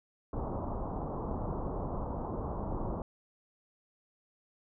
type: low-pass noise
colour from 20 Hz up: pink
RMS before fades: -36 dBFS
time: 0.33-3.02 s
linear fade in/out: 2 ms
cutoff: 1100 Hz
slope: 48 dB/octave
effects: none